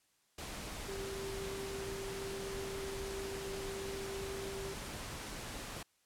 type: tone in noise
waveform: sine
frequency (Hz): 390.6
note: G4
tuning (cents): -6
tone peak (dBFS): -41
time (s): 0.88-4.74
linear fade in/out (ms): 5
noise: pink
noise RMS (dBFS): -44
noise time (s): 0.38-5.83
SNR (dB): 0
effects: white hiss -74 dBFS RMS until 6.05 s + low-pass 11000 Hz 12 dB/octave